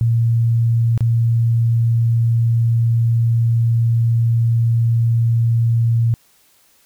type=tone with dropouts; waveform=sine; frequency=115.9 Hz; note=A#2; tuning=10 cents flat; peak=-12 dBFS; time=0.01-6.14 s; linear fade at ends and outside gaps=0 ms; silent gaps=0.977-1.007 s; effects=white hiss -55 dBFS RMS until 6.85 s